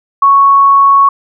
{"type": "tone", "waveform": "sine", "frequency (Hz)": 1108.7, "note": "C#6", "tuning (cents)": 0, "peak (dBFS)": -3, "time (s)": [0.22, 1.09], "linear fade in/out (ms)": 5, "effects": []}